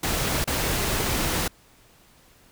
pink noise with dropouts, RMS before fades -25 dBFS, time 0.03-1.48 s, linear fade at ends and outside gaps 5 ms, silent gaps 0.443-0.474 s, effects pink hiss -56 dBFS RMS until 2.51 s

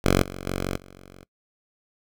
5% pulse tone with level steps, 46.25 Hz, F#1, in tune, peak -6 / -23 / -15 / -34 dBFS, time 0.04-1.24 s, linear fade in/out 10 ms, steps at 0.22 / 0.47 / 0.77 s, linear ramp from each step 2 ms, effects noise-tail reverb RT60 0.1 s tail -22 dB re dry

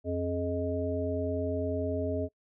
harmonic tone with a mistuned harmonic, 89.1 Hz, F2, 35 cents sharp, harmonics 1 / 3 / 5 / 7, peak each -34 / -34 / -34 / -34 dBFS, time 0.04-2.29 s, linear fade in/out 50 ms, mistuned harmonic 5, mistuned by -80 cents, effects noise-tail reverb RT60 0.1 s tail -22 dB re dry

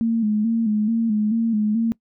sine tone with vibrato, 220 Hz, A3, in tune, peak -17 dBFS, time 0.01-1.92 s, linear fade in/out 0 ms, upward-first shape square, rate 2.3 Hz, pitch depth 65 cents each way, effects noise-tail reverb RT60 0.1 s tail -23 dB re dry

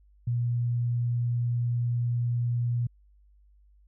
sine tone, 120 Hz, B2, 49 cents flat, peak -24 dBFS, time 0.27-2.87 s, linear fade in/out 5 ms, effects added 50 Hz sine -56 dBFS peak until 3.87 s

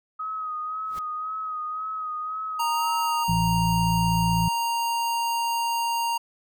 sine tone with vibrato, 1261 Hz, D#6, 23 cents sharp, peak -28 dBFS, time 0.19-3.24 s, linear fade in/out 10 ms, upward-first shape sine, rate 1.9 Hz, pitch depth 34 cents each way
pink noise with exponential growth, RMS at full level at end -39 dBFS, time 0.84-0.99 s, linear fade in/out 2 ms, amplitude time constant 32 ms
square tone, 932.3 Hz, A#5, in tune, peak -24 dBFS, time 2.59-6.18 s, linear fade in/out 10 ms
harmonic tone, 56 Hz, A1, 31 cents sharp, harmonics 1 / 2 / 3, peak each -32 / -27 / -23 dBFS, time 3.28-4.49 s, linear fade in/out 10 ms
effects none

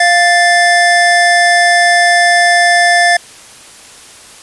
square tone pair together, 697.7 / 1760 Hz, F5 / A6, -2 / 0 cents, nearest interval octave + major third, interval 1602 cents, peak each -10 dBFS, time 0-3.17 s, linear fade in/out 5 ms, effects white hiss -36 dBFS RMS until 4.42 s + resampled to 24000 Hz

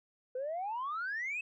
sine exponential sweep, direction up, 493.9 to 2637 Hz, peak -33 dBFS, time 0.35-1.41 s, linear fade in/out 5 ms, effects tanh soft clip ceiling -31 dBFS

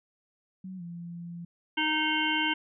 sine tone with pitch glide, 187.1 to 171.57 Hz, F#3 to F3, +20 to -30 cents, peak -37 dBFS, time 0.64-1.45 s, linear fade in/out 5 ms, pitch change -150 cents, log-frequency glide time 0.77-0.82 s
harmonic tone, 309.5 Hz, D#4, 9 cents flat, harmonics 1 / 3 / 5 / 7 / 9 / 10, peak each -32 / -32 / -32 / -32 / -32 / -32 dBFS, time 1.77-2.54 s, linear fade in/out 10 ms
effects none

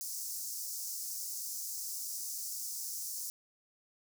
pink high-pass noise, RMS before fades -40 dBFS, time 0.01-3.3 s, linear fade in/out 0 ms, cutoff 5200 Hz, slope 48 dB/octave, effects none

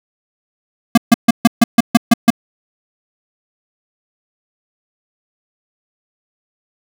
square tone bursts, 233.1 Hz, A#3, in tune, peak -4 dBFS, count 9, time 0.95-2.304 s, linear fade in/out 5 ms, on 26 ms, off 140 ms, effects none

